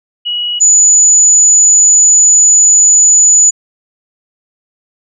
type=tone pair in turn; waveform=sine; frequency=2915 / 6933 Hz; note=F#7 / A8; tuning=-26 / -27 cents; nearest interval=octave + minor third; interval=1499 cents; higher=second; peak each=-13 / -3 dBFS; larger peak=second; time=0.25-0.6 / 0.6-3.51 s; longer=second; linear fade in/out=20 ms; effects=none